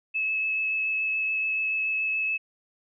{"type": "tone with vibrato", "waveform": "sine", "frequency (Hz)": 2596, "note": "E7", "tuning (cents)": -27, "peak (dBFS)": -24, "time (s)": [0.14, 2.38], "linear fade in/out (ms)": 20, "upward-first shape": "triangle", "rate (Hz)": 7, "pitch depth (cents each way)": 12, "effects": []}